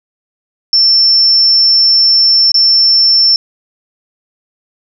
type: tone with dropouts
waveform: sine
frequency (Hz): 5380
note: E8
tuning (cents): +34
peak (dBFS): -5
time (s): 0.73-3.36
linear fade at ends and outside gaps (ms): 1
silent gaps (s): 2.518-2.543
effects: none